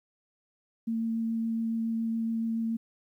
sine tone with vibrato, 226.7 Hz, A#3, 48 cents flat, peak -27 dBFS, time 0.87-2.77 s, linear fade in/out 10 ms, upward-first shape triangle, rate 7.1 Hz, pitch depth 11 cents each way, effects 11-bit

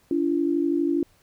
sine tone pair together, 287.7 / 340 Hz, D4 / F4, -36 / -46 cents, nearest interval minor third, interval 290 cents, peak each -23 dBFS, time 0.11-1.03 s, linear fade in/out 2 ms, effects pink hiss -61 dBFS RMS until 1.22 s

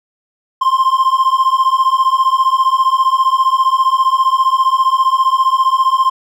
triangle beating tone pair, 1046.5 / 1061.5 Hz, C6 / C6, 0 / +25 cents, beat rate 15 Hz, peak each -11 dBFS, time 0.61-6.1 s, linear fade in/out 10 ms, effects none

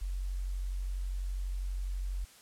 sine tone, 46.09 Hz, F#1, 6 cents flat, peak -32 dBFS, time 0.01-2.25 s, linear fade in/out 10 ms, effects white hiss -57 dBFS RMS until 2.41 s + low-pass 11000 Hz 12 dB/octave

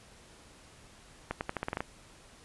accelerating click train, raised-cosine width 0.5 ms, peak -17 dBFS, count 9, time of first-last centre 1.31-1.806 s, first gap 99 ms, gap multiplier 0.86, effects pink hiss -56 dBFS RMS until 2.44 s + resampled to 24000 Hz

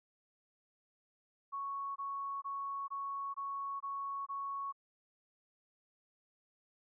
sine tone bursts, 1108.7 Hz, C#6, in tune, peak -37 dBFS, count 7, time 1.52-4.726 s, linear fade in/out 20 ms, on 440 ms, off 21 ms, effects none

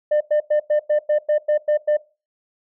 sine tone bursts, 600 Hz, D5, 37 cents sharp, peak -12 dBFS, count 10, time 0.11-1.971 s, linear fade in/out 10 ms, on 97 ms, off 99 ms, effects noise-tail reverb RT60 0.3 s tail -19 dB re dry + tanh soft clip ceiling -13 dBFS

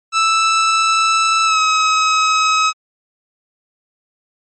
sawtooth tone with pitch glide, 1318.5 to 1276.5 Hz, E6 to D#6, 0 to +44 cents, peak -8 dBFS, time 0.12-2.73 s, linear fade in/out 50 ms, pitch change -56 cents, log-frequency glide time 1.45-1.59 s, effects MP3 32 kbps

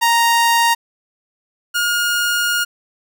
sawtooth tone pair in turn, 932 / 1426.5 Hz, A#5 / F6, -1 / +36 cents, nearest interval perfect fifth, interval 737 cents, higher second, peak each -8 / -12 dBFS, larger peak first, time 0.01-0.75 / 1.74-2.65 s, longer second, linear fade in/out 20 ms, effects none

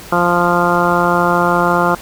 harmonic tone, 174.61 Hz, F3, in tune, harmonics 1 / 2 / 3 / 4 / 5 / 6 / 7 / 8, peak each -19 / -19 / -19 / -19 / -19 / -19 / -19 / -19 dBFS, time 0.12-1.95 s, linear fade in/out 5 ms, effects pink hiss -34 dBFS RMS until 2.01 s

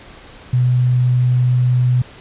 sine tone, 124.8 Hz, B2, 19 cents sharp, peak -11 dBFS, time 0.53-2.02 s, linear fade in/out 5 ms, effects pink hiss -40 dBFS RMS until 2.2 s + resampled to 8000 Hz

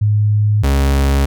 sine / 40% pulse tone pair in turn, 105.1 / 68.9 Hz, G#2 / C#2, +21 / -10 cents, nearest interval perfect fifth, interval 731 cents, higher first, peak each -10 dBFS, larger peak neither, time 0.01-0.63 / 0.63-1.26 s, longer second, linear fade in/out 10 ms, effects none

